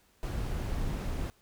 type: noise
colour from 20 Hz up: brown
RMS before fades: -33 dBFS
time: 0.23-1.3 s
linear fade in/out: 0 ms
effects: pink hiss -66 dBFS RMS until 1.41 s